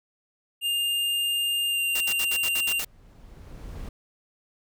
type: tone with pitch glide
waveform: square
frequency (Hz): 2809 to 2783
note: F7 to F7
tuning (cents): +9 to -7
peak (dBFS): -24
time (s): 0.61-2.83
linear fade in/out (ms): 50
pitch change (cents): -16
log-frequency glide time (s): 1.69-1.8
type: noise with exponential growth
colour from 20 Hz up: brown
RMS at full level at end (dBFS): -35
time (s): 1.82-3.89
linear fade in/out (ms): 5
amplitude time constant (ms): 450
type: noise bursts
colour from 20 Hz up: white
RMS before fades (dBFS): -31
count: 8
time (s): 1.95-2.848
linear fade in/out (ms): 5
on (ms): 58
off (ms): 62
effects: none